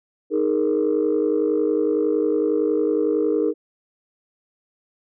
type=chord; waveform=sine; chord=D# suspended fourth; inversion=none; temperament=equal; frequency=311.1 / 415.3 / 466.2 Hz; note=D#4 / G#4 / A#4; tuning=0 / 0 / 0 cents; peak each=-21 dBFS; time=0.3-3.54 s; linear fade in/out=50 ms; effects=tanh soft clip ceiling -11 dBFS